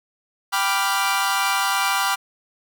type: chord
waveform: sawtooth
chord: G dominant seventh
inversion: none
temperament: equal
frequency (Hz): 784 / 987.8 / 1174.7 / 1396.9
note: G5 / B5 / D6 / F6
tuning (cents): 0 / 0 / 0 / 0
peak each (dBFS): -21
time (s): 0.52-2.16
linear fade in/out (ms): 20
effects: none